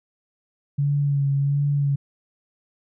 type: tone with vibrato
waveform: sine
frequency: 141.4 Hz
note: C#3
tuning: 35 cents sharp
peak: -18 dBFS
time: 0.78-1.96 s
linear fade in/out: 10 ms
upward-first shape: sine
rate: 1.4 Hz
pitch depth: 28 cents each way
effects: none